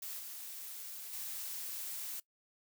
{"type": "noise with level steps", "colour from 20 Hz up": "blue", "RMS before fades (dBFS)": [-43, -46, -42], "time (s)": [0.02, 2.2], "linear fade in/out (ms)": 5, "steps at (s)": [0.19, 1.13], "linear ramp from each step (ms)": 2, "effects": ["noise-tail reverb RT60 0.1 s tail -21 dB re dry"]}